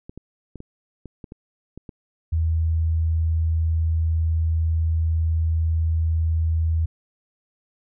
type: clicks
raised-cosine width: 3 ms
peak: -24 dBFS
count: 9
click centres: 0.095 / 0.176 / 0.557 / 0.604 / 1.057 / 1.242 / 1.321 / 1.776 / 1.892 s
type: tone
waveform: sine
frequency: 81 Hz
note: E2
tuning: 30 cents flat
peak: -18 dBFS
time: 2.32-6.86 s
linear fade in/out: 10 ms
effects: none